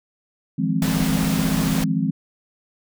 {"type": "chord", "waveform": "sine", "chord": "F minor seventh", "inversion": "third", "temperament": "equal with one note detuned", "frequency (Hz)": [158.83, 174.61, 207.7, 261.6], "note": ["Eb3", "F3", "Ab3", "C4"], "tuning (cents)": [36, 0, 0, 0], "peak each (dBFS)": -24, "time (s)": [0.58, 2.11], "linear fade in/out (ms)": 10}
{"type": "noise", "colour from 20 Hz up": "pink", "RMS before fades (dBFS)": -27, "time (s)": [0.82, 1.84], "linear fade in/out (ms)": 2}
{"effects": []}